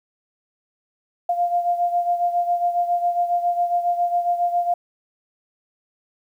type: beating tone pair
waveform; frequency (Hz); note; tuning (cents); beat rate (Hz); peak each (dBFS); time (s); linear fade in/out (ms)
sine; 698.5 / 705.8; F5 / F5; 0 / +18; 7.3; -19 / -25; 1.29-4.74; 5
effects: 9-bit